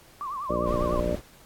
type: tone with vibrato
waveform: sine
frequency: 1108.7 Hz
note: C#6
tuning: in tune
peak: -30 dBFS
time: 0.21-1 s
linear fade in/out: 0 ms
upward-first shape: triangle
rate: 10 Hz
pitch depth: 160 cents each way
type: harmonic tone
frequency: 59.6 Hz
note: A#1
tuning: 39 cents sharp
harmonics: 1 / 2 / 3 / 4 / 5 / 6 / 7 / 8 / 9 / 10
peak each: -35 / -39 / -34 / -35 / -36 / -34 / -39 / -36 / -35 / -28 dBFS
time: 0.49-1.16 s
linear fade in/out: 10 ms
type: noise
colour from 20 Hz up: brown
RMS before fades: -32 dBFS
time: 0.64-1.22 s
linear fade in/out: 50 ms
effects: pink hiss -54 dBFS RMS until 1.45 s + AAC 64 kbps